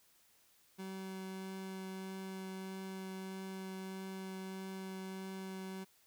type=tone with vibrato; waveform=30% pulse; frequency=190 Hz; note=F#3; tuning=46 cents sharp; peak=-40 dBFS; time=0.78-5.85 s; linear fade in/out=20 ms; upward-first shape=triangle; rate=1.6 Hz; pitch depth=8 cents each way; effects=white hiss -69 dBFS RMS until 6.06 s